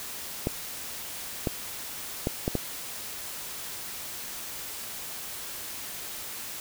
clicks, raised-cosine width 2 ms, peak -12 dBFS, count 5, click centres 0.471 / 1.472 / 2.271 / 2.479 / 2.553 s, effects white hiss -38 dBFS RMS until 6.6 s

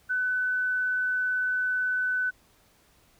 sine tone, 1503 Hz, F#6, 27 cents sharp, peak -24 dBFS, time 0.09-2.31 s, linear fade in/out 20 ms, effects pink hiss -62 dBFS RMS until 3.19 s

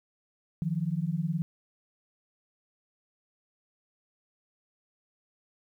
sine beating tone pair, 155.56 / 174.56 Hz, D#3 / F3, 0 / -1 cents, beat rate 19 Hz, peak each -30 dBFS, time 0.62-1.42 s, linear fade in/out 0 ms, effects 11-bit

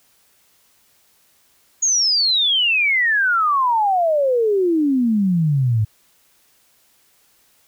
sine exponential sweep, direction down, 6750 to 103.83 Hz, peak -14 dBFS, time 1.82-5.85 s, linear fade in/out 10 ms, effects white hiss -58 dBFS RMS until 7.67 s

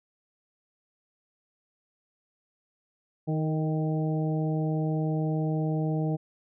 harmonic tone with a mistuned harmonic, 156.7 Hz, D#3, 13 cents sharp, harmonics 1 / 2 / 3 / 4 / 5, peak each -26 / -32 / -36 / -38 / -40 dBFS, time 3.27-6.17 s, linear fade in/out 20 ms, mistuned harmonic 3, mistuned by -23 cents, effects none

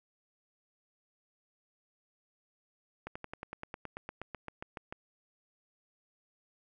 slowing click train, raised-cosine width 0.5 ms, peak -25 dBFS, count 17, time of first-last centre 3.07-4.925 s, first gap 85 ms, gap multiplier 1.04, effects none

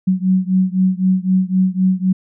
sine beating tone pair, 185 / 188.9 Hz, F#3 / F#3, 0 / +36 cents, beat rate 3.9 Hz, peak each -15 / -16 dBFS, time 0.07-2.13 s, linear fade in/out 10 ms, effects none

